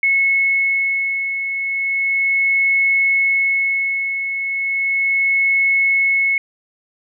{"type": "beating tone pair", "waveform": "sine", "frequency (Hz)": [2191, 2191.35], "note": ["C#7", "C#7"], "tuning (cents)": [-21, -21], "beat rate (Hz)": 0.35, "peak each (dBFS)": [-23, -15], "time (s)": [0.03, 6.38], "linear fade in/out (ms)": 2, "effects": []}